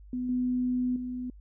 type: tone with level steps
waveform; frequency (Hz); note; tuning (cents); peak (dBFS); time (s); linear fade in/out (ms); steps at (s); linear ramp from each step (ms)
sine; 250; B3; +21; -29 / -25 / -32; 0.13-1.3; 2; 0.29 / 0.96; 2
effects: added 50 Hz sine -47 dBFS peak until 1.4 s